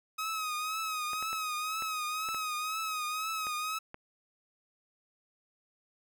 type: tone with vibrato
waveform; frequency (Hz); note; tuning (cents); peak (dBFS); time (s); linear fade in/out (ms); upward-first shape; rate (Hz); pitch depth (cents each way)
sawtooth; 1265; D#6; +28; -29; 0.18-3.79; 10; triangle; 2; 67
type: clicks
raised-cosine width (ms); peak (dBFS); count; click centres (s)
0.5; -28; 8; 1.133 / 1.226 / 1.33 / 1.823 / 2.288 / 2.346 / 3.469 / 3.944
effects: none